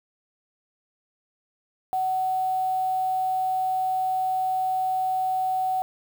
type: tone with quantisation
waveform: sine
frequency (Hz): 750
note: F#5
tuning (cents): +23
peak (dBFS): -22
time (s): 1.93-5.82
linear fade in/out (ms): 0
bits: 7
effects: none